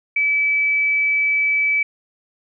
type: tone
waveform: sine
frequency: 2300 Hz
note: D7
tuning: 37 cents flat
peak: -15 dBFS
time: 0.16-1.83 s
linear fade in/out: 5 ms
effects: none